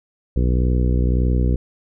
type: harmonic tone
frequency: 61.74 Hz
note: B1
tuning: in tune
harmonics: 1 / 2 / 3 / 4 / 5 / 6 / 7 / 8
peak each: -16 / -22 / -26 / -28 / -30 / -32 / -33 / -34 dBFS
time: 0.36-1.56 s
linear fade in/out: 5 ms
effects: none